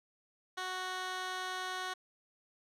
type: tone with band-pass filter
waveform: 15% pulse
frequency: 370 Hz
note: F#4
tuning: in tune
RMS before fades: -39 dBFS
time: 0.57-1.94 s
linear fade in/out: 10 ms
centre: 2500 Hz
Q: 0.66
effects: none